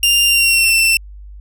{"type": "tone with pitch glide", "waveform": "sawtooth", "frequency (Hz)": [2794, 2686], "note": ["F7", "E7"], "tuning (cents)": [0, 32], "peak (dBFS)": -7, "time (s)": [0.03, 0.97], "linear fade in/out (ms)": 2, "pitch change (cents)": -68, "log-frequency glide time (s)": [0.25, 0.74], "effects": ["added 50 Hz sine -32 dBFS peak until 1.4 s"]}